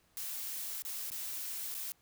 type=noise with dropouts; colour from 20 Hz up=blue; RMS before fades=-40 dBFS; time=0.17-1.92 s; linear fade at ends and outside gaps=0 ms; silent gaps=0.821-0.851 / 1.102-1.118 / 1.742-1.749 s; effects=pink hiss -70 dBFS RMS until 2.01 s